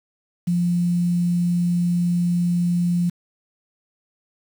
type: tone with quantisation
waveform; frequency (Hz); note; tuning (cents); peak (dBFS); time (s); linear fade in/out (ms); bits
sine; 174.61; F3; 0; -17; 0.47-3.1; 10; 7
effects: none